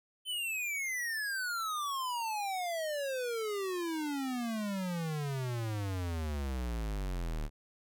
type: exponential sweep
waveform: square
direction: down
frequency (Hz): 3087 to 36.09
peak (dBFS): -34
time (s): 0.25-7.5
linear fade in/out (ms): 50
effects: none

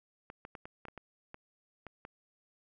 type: clicks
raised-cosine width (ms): 0.5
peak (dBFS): -30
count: 10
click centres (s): 0.301 / 0.451 / 0.552 / 0.655 / 0.853 / 0.884 / 0.977 / 1.344 / 1.867 / 2.051
effects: none

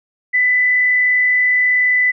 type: tone with frequency modulation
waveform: sine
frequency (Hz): 1996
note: B6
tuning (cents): +18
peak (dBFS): -11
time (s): 0.33-2.12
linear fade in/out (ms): 20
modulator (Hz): 38.9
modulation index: 0.41
effects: none

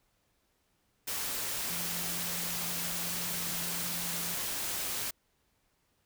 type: tone in noise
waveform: sine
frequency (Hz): 172.5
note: F3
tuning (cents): -21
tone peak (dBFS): -44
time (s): 1.7-4.35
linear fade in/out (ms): 10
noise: white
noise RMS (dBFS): -35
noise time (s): 1.07-5.11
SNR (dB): -12
effects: pink hiss -74 dBFS RMS until 6.05 s

